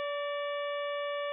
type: harmonic tone with a mistuned harmonic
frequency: 576 Hz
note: D5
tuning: 34 cents flat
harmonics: 1 / 2 / 3 / 4 / 5 / 6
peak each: -33 / -39 / -43 / -45 / -47 / -49 dBFS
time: 0-1.32 s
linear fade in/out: 0 ms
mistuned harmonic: 3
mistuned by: +55 cents
effects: none